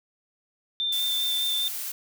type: tone with vibrato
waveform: sine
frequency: 3566 Hz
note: A7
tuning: 22 cents sharp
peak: -24 dBFS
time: 0.8-1.68 s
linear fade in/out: 0 ms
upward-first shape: sine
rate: 5 Hz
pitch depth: 11 cents each way
type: noise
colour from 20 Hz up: blue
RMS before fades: -33 dBFS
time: 0.92-1.92 s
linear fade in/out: 5 ms
effects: none